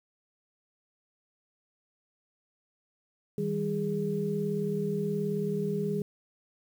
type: tone cluster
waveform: sine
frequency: 159.2 / 197.9 / 413.6 Hz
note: D#3 / G3 / G#4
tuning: +40 / +17 / -7 cents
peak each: -33 / -32 / -31 dBFS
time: 3.38-6.02 s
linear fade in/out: 2 ms
effects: 9-bit